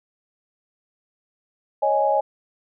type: chord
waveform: sine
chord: C# suspended second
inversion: none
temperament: just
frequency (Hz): 554.4 / 623.7 / 831.5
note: C#5 / D#5 / G#5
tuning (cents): 0 / +4 / +2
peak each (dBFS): -22 / -22 / -20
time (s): 1.82-2.21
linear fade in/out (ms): 10
effects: none